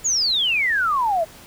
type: exponential sweep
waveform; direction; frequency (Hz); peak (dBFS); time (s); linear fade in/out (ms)
sine; down; 7040 to 621; -17; 0.04-1.25; 20
effects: pink hiss -44 dBFS RMS until 1.46 s

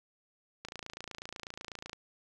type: click train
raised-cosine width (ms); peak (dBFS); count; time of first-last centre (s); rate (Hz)
0.2; -24; 37; 0.65-1.931; 28.1
effects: none

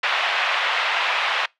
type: band-pass noise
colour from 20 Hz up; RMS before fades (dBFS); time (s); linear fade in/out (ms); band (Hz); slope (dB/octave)
white; -22; 0.03-1.46; 5; 650 to 3000; 24
effects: noise-tail reverb RT60 0.2 s tail -24 dB re dry

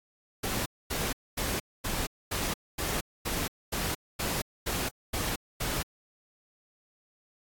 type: noise bursts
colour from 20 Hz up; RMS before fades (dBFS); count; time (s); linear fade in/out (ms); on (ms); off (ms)
pink; -31; 12; 0.43-5.83; 10; 230; 240
effects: AAC 64 kbps

